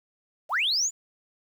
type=linear sweep; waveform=sine; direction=up; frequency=516 to 7230 Hz; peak=-21 dBFS; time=0.49-0.91 s; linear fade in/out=50 ms; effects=tanh soft clip ceiling -18 dBFS + 9-bit